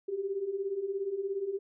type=beating tone pair; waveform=sine; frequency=379.5 / 396.5 Hz; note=F#4 / G4; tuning=+44 / +20 cents; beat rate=17 Hz; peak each=-37 / -32 dBFS; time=0.08-1.59 s; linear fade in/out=10 ms; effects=none